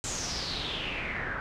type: noise with low-pass filter sweep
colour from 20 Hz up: pink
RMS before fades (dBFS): -34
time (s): 0.04-1.4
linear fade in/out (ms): 0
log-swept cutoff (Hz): 7500 to 1500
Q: 5.7
effects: none